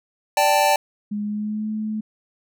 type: chord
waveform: square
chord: D suspended fourth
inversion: none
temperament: equal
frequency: 587.3 / 784 / 880 Hz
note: D5 / G5 / A5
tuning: 0 / 0 / 0 cents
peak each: -21 / -20 / -20 dBFS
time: 0.37-0.76 s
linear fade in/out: 2 ms
type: tone with pitch glide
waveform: sine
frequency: 207.7 to 215.6 Hz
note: G#3 to A3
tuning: 0 to -35 cents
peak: -23 dBFS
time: 1.11-2.01 s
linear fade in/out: 10 ms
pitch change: +65 cents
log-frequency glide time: 1.23-1.69 s
effects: none